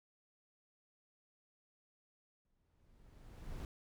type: noise with exponential growth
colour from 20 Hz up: brown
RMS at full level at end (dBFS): -42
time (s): 2.45-3.65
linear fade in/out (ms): 1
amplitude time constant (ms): 260
effects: none